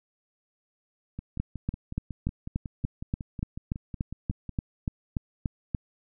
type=two click trains; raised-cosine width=5 ms; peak=-15 / -23 dBFS; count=16 / 19; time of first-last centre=1.4-5.748 / 1.19-4.493 s; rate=3.45 / 5.45 Hz; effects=none